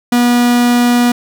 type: tone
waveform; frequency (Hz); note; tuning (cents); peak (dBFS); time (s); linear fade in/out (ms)
45% pulse; 242.2; B3; -34; -8; 0.12-1.12; 5
effects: none